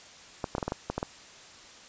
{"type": "clicks", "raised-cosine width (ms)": 1, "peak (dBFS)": -15, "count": 9, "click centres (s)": [0.442, 0.551, 0.582, 0.628, 0.68, 0.721, 0.9, 0.98, 1.029], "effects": ["white hiss -50 dBFS RMS until 1.88 s", "resampled to 16000 Hz"]}